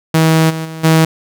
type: tone with level steps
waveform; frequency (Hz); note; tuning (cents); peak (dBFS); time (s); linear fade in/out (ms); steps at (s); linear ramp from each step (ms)
sawtooth; 160.5; E3; -46; -4 / -15 / -21 / -3; 0.14-1.05; 5; 0.49 / 0.64 / 0.83; 20
effects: none